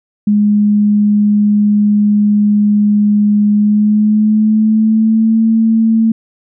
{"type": "tone with pitch glide", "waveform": "sine", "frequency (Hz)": [207.7, 223.9], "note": ["G#3", "A3"], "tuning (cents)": [0, 30], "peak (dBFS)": -7, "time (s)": [0.27, 6.12], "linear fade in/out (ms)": 5, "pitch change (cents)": 130, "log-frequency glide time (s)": [3.52, 5.42], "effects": []}